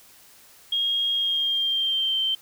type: tone with pitch glide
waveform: sine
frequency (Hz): 3260 to 3120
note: G#7 to G7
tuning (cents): -33 to -9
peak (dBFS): -21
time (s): 0.72-2.35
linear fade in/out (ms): 5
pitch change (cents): -76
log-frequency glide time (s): 1.14-2.19
effects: white hiss -52 dBFS RMS until 2.41 s